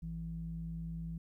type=tone with low-pass filter; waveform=square; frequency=55 Hz; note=A1; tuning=in tune; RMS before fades=-41 dBFS; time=0.02-1.18 s; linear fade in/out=5 ms; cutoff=160 Hz; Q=6.5; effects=13-bit